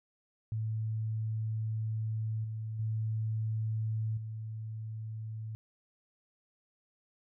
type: tone with level steps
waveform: sine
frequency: 110 Hz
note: A2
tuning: in tune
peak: -31 / -35 / -30 / -37 dBFS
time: 0.52-5.55 s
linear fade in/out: 0 ms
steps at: 2.44 / 2.79 / 4.17 s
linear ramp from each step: 5 ms
effects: none

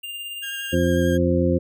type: tone with tremolo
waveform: square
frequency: 2800 Hz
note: F7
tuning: 4 cents sharp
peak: -30 dBFS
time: 0.03-0.75 s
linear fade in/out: 10 ms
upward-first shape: sine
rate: 18 Hz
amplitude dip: 30%
type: tone with vibrato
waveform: 35% pulse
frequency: 1614 Hz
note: G#6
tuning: 50 cents flat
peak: -29 dBFS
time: 0.42-1.18 s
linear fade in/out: 20 ms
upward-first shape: triangle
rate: 11 Hz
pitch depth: 17 cents each way
type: harmonic tone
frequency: 87.31 Hz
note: F2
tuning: in tune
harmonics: 1 / 2 / 3 / 4 / 6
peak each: -23 / -23 / -23 / -23 / -23 dBFS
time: 0.72-1.59 s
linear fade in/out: 20 ms
effects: none

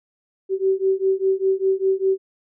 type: beating tone pair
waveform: sine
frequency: 381.1 / 386.1 Hz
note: G4 / G4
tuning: -49 / -26 cents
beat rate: 5 Hz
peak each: -20 dBFS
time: 0.49-2.18 s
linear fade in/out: 50 ms
effects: none

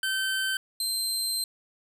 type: tone pair in turn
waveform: 25% pulse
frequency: 1544 / 4134 Hz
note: G6 / C8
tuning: -27 / -22 cents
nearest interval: octave + perfect fourth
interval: 1705 cents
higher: second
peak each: -22 dBFS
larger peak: neither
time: 0.03-0.57 / 0.8-1.44 s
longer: second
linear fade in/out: 2 ms
effects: none

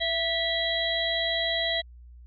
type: harmonic tone with a mistuned harmonic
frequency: 654 Hz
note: E5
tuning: 14 cents flat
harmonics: 1 / 3 / 5 / 6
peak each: -30 / -30 / -30 / -30 dBFS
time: 0-1.82 s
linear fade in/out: 20 ms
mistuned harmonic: 1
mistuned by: +35 cents
effects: added 60 Hz sine -45 dBFS peak until 2.26 s

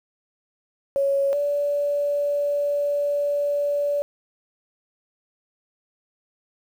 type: tone pair in turn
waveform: sine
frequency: 554.4 / 577.3 Hz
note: C#5 / D5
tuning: 0 / -30 cents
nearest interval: minor second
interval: 70 cents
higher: second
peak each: -18 / -20 dBFS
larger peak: first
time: 0.96-1.33 / 1.33-4.02 s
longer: second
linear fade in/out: 0 ms
effects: 8-bit

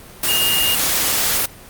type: tone in noise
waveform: sine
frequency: 2836 Hz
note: F7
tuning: 26 cents sharp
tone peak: -17 dBFS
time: 0.28-0.75 s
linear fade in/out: 5 ms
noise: white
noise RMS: -18 dBFS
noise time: 0.23-1.46 s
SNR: -2 dB
effects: pink hiss -40 dBFS RMS until 1.69 s + Opus 32 kbps

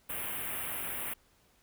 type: band-stop noise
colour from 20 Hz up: white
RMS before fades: -37 dBFS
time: 0.09-1.14 s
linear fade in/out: 10 ms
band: 3100 to 9400 Hz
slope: 48 dB/octave
effects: pink hiss -67 dBFS RMS until 1.62 s

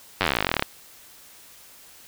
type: slowing click train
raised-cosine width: 0.3 ms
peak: -4 dBFS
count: 24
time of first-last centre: 0.21-0.624 s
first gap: 10 ms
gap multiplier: 1.05
effects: white hiss -49 dBFS RMS until 2.07 s

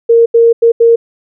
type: tone bursts at uneven times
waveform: sine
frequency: 463.4 Hz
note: A#4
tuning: 10 cents flat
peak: -3 dBFS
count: 4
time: 0.09-0.26 / 0.34-0.53 / 0.62-0.72 / 0.8-0.96 s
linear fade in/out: 10 ms
effects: none

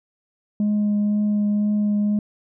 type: tone with vibrato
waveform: sine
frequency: 208 Hz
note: G#3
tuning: 3 cents sharp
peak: -15 dBFS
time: 0.6-2.19 s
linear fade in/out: 2 ms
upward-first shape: triangle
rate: 2 Hz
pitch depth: 12 cents each way
effects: tanh soft clip ceiling -16 dBFS

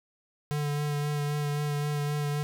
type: tone with vibrato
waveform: square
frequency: 146.83 Hz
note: D3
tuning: in tune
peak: -28 dBFS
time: 0.51-2.43 s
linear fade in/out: 0 ms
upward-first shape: sine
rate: 3.8 Hz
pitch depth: 18 cents each way
effects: none

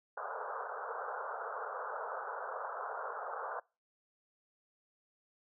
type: band-pass noise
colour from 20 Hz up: white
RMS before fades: -41 dBFS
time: 0.17-3.6 s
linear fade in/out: 5 ms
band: 430 to 1500 Hz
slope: 96 dB/octave
effects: noise-tail reverb RT60 0.3 s tail -25 dB re dry

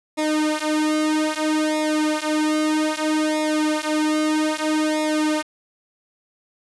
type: tone with flanger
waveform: sawtooth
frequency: 307.7 Hz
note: D#4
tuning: 19 cents flat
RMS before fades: -21 dBFS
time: 0.17-5.43 s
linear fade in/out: 20 ms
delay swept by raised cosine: 0.66 to 5.36 ms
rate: 0.62 Hz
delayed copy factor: -0.95
effects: resampled to 24000 Hz + 8-bit

